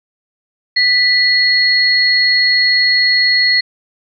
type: tone pair together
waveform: sine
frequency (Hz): 1975.5 / 4311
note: B6 / C#8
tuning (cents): 0 / -49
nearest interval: octave + major second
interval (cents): 1351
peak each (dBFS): -12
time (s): 0.76-3.61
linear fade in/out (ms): 10
effects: none